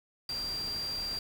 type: tone in noise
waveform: sine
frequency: 4733 Hz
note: D8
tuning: 13 cents sharp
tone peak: -33 dBFS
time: 0.29-1.19 s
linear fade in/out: 2 ms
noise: pink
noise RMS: -44 dBFS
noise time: 0.29-1.19 s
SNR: +8 dB
effects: none